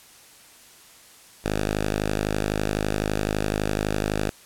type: tone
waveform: 5% pulse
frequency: 51.91 Hz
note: G#1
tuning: in tune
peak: -12 dBFS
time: 1.44-4.3 s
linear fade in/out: 10 ms
effects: white hiss -50 dBFS RMS until 4.45 s + low-pass 12000 Hz 12 dB/octave